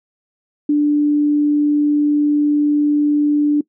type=tone; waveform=sine; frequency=294.5 Hz; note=D4; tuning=5 cents sharp; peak=-11 dBFS; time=0.69-3.61 s; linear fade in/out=5 ms; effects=noise-tail reverb RT60 0.1 s tail -21 dB re dry